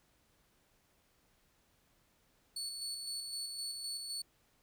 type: tone with tremolo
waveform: 30% pulse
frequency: 4435 Hz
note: C#8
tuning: in tune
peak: -35 dBFS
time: 2.56-4.22 s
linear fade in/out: 5 ms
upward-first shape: square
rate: 3.9 Hz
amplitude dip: 35%
effects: pink hiss -72 dBFS RMS until 4.62 s